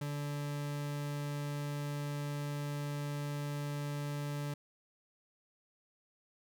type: tone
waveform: 40% pulse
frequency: 145.2 Hz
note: D3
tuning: 19 cents flat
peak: -35 dBFS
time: 0.01-4.54 s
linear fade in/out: 5 ms
effects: none